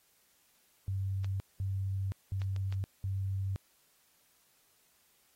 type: tone bursts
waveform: sine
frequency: 96.7 Hz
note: G2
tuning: 23 cents flat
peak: -31 dBFS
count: 4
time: 0.88-3.56 s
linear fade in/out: 0 ms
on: 520 ms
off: 200 ms
type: clicks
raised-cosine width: 0.2 ms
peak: -30 dBFS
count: 4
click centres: 1.245 / 2.418 / 2.563 / 2.725 s
effects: white hiss -69 dBFS RMS until 5.35 s + AAC 48 kbps